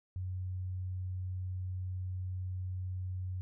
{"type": "tone", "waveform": "sine", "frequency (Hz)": 92.2, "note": "F#2", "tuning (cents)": -6, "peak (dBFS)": -35, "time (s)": [0.16, 3.41], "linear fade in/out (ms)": 0, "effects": []}